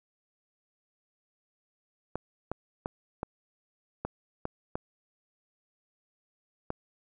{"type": "clicks", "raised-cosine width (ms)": 1, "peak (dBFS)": -18, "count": 8, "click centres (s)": [2.156, 2.516, 2.859, 3.231, 4.05, 4.454, 4.755, 6.704], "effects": []}